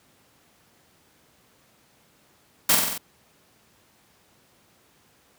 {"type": "noise with echo", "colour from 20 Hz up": "white", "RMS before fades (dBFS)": -18, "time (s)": [2.69, 2.75], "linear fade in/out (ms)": 5, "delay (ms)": 46, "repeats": 5, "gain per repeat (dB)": -3, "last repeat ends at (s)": 2.98, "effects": ["pink hiss -60 dBFS RMS until 5.38 s", "high-pass 100 Hz 12 dB/octave"]}